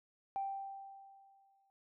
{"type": "tone with exponential decay", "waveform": "sine", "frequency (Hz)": 784, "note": "G5", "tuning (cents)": 0, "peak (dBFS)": -33, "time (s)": [0.36, 1.7], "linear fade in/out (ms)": 0, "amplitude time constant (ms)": 290, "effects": ["noise-tail reverb RT60 0.2 s tail -25 dB re dry", "tanh soft clip ceiling -29 dBFS"]}